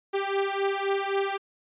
sawtooth beating tone pair, 392 / 395.8 Hz, G4 / G4, 0 / +17 cents, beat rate 3.8 Hz, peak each -24 dBFS, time 0.13-1.38 s, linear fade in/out 20 ms, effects resampled to 8000 Hz

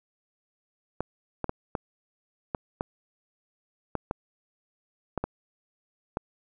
clicks, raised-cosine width 1 ms, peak -14 dBFS, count 11, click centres 1.006 / 1.443 / 1.494 / 1.752 / 2.548 / 2.809 / 3.953 / 4.111 / 5.177 / 5.24 / 6.171 s, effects none

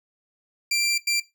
20% pulse tone bursts at uneven times, 2361 Hz, D7, 9 cents sharp, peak -16 dBFS, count 2, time 0.71-0.98 / 1.07-1.2 s, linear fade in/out 5 ms, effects noise-tail reverb RT60 0.2 s tail -17 dB re dry

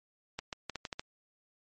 clicks, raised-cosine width 0.2 ms, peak -19 dBFS, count 7, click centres 0.39 / 0.528 / 0.697 / 0.757 / 0.852 / 0.928 / 0.995 s, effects MP3 32 kbps

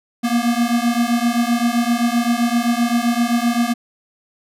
square beating tone pair, 233.6 / 241.3 Hz, A#3 / B3, +4 / -40 cents, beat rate 7.7 Hz, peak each -19 dBFS, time 0.23-3.74 s, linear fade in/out 20 ms, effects resampled to 32000 Hz

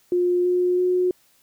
sine tone with pitch steps, 355.8 / 359.3 / 362.9 Hz, F4 / F4 / F#4, +32 / +49 / -34 cents, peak -17 dBFS, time 0.12-1.11 s, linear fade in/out 2 ms, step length 330 ms, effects white hiss -60 dBFS RMS until 1.42 s

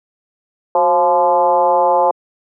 sine tone with frequency modulation, 698.5 Hz, F5, in tune, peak -9 dBFS, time 0.75-2.11 s, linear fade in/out 2 ms, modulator 166 Hz, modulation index 1.7, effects high-pass 400 Hz 12 dB/octave

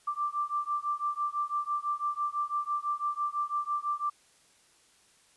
sine beating tone pair, 1174.7 / 1180.7 Hz, D6 / D6, 0 / +9 cents, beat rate 6 Hz, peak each -32 / -32 dBFS, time 0.07-4.1 s, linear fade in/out 10 ms, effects white hiss -63 dBFS RMS until 5.36 s + resampled to 24000 Hz

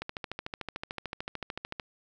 click train, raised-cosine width 0.3 ms, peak -19 dBFS, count 25, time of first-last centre 0.02-1.798 s, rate 13.5 Hz, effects none

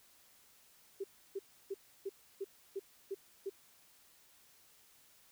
sine tone bursts, 392 Hz, G4, in tune, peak -36 dBFS, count 8, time 1-3.498 s, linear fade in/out 10 ms, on 41 ms, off 310 ms, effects white hiss -65 dBFS RMS until 5.31 s

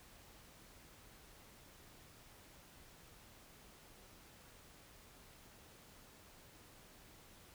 silence, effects pink hiss -61 dBFS RMS until 7.54 s

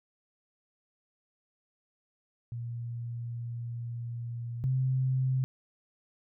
sine tone pair in turn, 118.2 / 130.31 Hz, A#2 / C3, +24 / -7 cents, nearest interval major second, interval 169 cents, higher second, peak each -34 / -25 dBFS, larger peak second, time 2.52-4.64 / 4.64-5.44 s, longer first, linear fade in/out 0 ms, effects none

